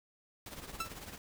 pink noise with tremolo, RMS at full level -44 dBFS, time 0.46-1.18 s, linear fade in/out 2 ms, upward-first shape triangle, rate 18 Hz, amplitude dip 70%
sawtooth tone with exponential decay, 1330 Hz, E6, 15 cents sharp, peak -28 dBFS, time 0.8-0.93 s, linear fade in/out 5 ms, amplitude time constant 28 ms
effects none

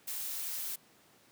blue noise, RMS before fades -38 dBFS, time 0.07-0.76 s, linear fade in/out 10 ms, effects pink hiss -63 dBFS RMS until 1.31 s + high-pass 150 Hz 12 dB/octave

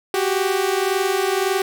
sawtooth tone pair together, 373.3 / 395.1 Hz, F#4 / G4, +15 / +14 cents, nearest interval minor second, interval 99 cents, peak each -17 dBFS, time 0.14-1.62 s, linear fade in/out 2 ms, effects none

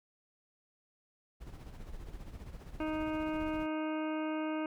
brown noise with tremolo, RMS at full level -44 dBFS, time 1.4-3.67 s, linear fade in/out 20 ms, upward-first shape sine, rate 15 Hz, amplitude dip 55%
harmonic tone, 311.1 Hz, D#4, in tune, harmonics 1 / 2 / 3 / 4 / 5 / 7 / 8 / 9, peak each -34 / -40 / -44 / -46 / -48 / -51 / -52 / -53 dBFS, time 2.8-4.66 s, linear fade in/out 2 ms
effects none

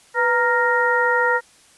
harmonic tone with a mistuned harmonic, 466.2 Hz, A#4, in tune, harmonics 1 / 2 / 3 / 4, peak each -21 / -21 / -21 / -21 dBFS, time 0.14-1.41 s, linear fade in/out 50 ms, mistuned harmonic 1, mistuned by +99 cents, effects white hiss -52 dBFS RMS until 1.77 s + resampled to 24000 Hz

